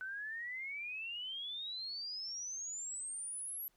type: exponential sweep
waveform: sine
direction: up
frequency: 1500 to 11840 Hz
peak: -40 dBFS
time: 0.01-3.68 s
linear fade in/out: 0 ms
effects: pink hiss -75 dBFS RMS until 3.76 s